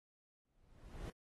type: noise with exponential growth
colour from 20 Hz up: brown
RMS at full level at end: -41 dBFS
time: 0.45-1.1 s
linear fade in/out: 1 ms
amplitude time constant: 140 ms
effects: AAC 32 kbps

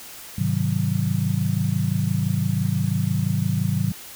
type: chord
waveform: sine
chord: Ab dominant seventh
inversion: none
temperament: just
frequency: 103.83 / 129.78 / 155.74 / 186.89 Hz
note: Ab2 / C3 / Eb3 / Gb3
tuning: 0 / -14 / +2 / +18 cents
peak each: -25 dBFS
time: 0.38-3.92 s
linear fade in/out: 5 ms
effects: white hiss -40 dBFS RMS until 4.15 s

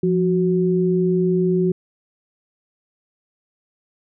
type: tone pair together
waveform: sine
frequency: 174.53 / 369.6 Hz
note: F3 / F#4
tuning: -1 / -2 cents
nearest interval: octave + minor second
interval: 1299 cents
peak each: -18 dBFS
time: 0.03-1.72 s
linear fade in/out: 5 ms
effects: none

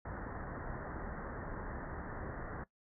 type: low-pass noise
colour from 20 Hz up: pink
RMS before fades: -43 dBFS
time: 0.05-2.64 s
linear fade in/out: 5 ms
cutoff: 1900 Hz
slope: 96 dB/octave
effects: noise-tail reverb RT60 0.1 s tail -19 dB re dry

